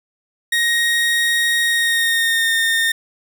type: tone with pitch glide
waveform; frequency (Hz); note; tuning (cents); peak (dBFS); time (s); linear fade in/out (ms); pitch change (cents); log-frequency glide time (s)
30% pulse; 1874 to 1827; A#6 to A#6; +9 to -35; -12; 0.52-2.92; 5; -44; 1.61-2.53
effects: none